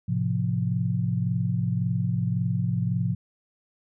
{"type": "chord", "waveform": "sine", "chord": "F major", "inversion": "first", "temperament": "just", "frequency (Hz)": [109.13, 130.96, 174.61], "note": ["A2", "C3", "F3"], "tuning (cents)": [-14, 2, 0], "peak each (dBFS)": -27, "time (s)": [0.08, 3.15], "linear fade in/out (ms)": 10, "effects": []}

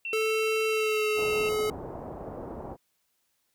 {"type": "tone", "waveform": "sine", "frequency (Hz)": 2706, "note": "E7", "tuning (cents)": 45, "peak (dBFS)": -31, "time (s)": [0.05, 1.49], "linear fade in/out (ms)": 2}
{"type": "tone with pitch glide", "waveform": "square", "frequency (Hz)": [438.5, 427], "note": ["A4", "G#4"], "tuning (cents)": [-6, 48], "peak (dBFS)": -26, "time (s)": [0.13, 1.7], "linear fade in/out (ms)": 2, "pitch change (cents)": -46, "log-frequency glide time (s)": [0.67, 1.07]}
{"type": "low-pass noise", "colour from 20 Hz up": "white", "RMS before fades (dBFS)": -39, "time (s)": [1.15, 2.77], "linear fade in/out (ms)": 50, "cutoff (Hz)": 780, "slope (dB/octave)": 24}
{"effects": ["white hiss -74 dBFS RMS until 3.54 s"]}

